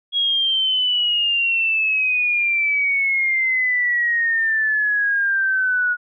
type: exponential sweep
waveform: sine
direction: down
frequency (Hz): 3322 to 1450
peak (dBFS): -16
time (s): 0.12-5.97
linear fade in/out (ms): 50
effects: none